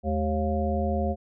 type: harmonic tone with a mistuned harmonic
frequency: 77.78 Hz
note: D#2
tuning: in tune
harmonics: 1 / 3 / 5 / 7 / 9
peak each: -27 / -29 / -34 / -31 / -31 dBFS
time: 0.03-1.16 s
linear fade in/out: 50 ms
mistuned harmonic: 3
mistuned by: -140 cents
effects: none